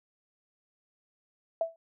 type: tone with exponential decay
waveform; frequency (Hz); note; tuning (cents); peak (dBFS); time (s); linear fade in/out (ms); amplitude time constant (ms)
sine; 659.3; E5; 0; -22; 1.61-1.76; 2; 32
effects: none